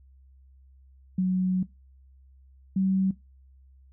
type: tone pair in turn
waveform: sine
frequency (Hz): 185 / 190.64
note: F#3 / G3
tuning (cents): 0 / -48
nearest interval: minor second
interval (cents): 52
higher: second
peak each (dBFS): -21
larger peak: neither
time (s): 1.18-1.63 / 2.76-3.11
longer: first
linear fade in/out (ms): 5
effects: noise-tail reverb RT60 0.2 s tail -19 dB re dry + added 66 Hz sine -52 dBFS peak until 3.92 s